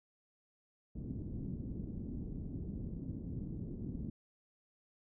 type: low-pass noise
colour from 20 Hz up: white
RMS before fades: -42 dBFS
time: 0.95-4.1 s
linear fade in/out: 5 ms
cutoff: 260 Hz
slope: 24 dB/octave
effects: none